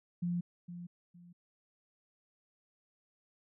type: tone with echo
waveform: sine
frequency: 174.61 Hz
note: F3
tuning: in tune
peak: -31 dBFS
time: 0.22-0.41 s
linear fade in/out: 10 ms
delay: 460 ms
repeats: 2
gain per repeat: -11 dB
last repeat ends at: 1.33 s
effects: none